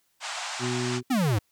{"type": "band-pass noise", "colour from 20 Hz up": "pink", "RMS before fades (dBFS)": -34, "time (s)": [0.2, 1.01], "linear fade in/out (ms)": 50, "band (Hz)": [680, 8200], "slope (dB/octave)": 48}
{"type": "harmonic tone", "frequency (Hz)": 123.47, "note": "B2", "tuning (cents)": 0, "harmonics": [1, 2, 3], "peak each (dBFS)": [-31, -31, -31], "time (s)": [0.59, 1.03], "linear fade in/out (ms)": 50}
{"type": "exponential sweep", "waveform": "square", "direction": "down", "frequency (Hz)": [277.2, 96], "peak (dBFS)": -22, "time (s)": [1.1, 1.39], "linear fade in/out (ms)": 10}
{"effects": ["white hiss -70 dBFS RMS until 1.51 s"]}